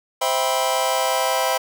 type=chord; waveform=sawtooth; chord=C major seventh; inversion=none; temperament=just; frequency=523.3 / 654.1 / 784.9 / 981.1 Hz; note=C5 / E5 / G5 / B5; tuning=0 / -14 / +2 / -12 cents; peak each=-20 dBFS; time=0.21-1.58 s; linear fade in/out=10 ms; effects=none